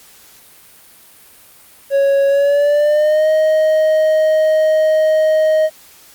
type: tone with pitch glide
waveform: triangle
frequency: 554 to 625.4 Hz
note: C#5 to D#5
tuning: -1 to +9 cents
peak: -8 dBFS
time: 1.9-5.7 s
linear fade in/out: 50 ms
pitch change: +210 cents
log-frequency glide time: 2.27-3.29 s
effects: white hiss -44 dBFS RMS until 6.14 s + Opus 48 kbps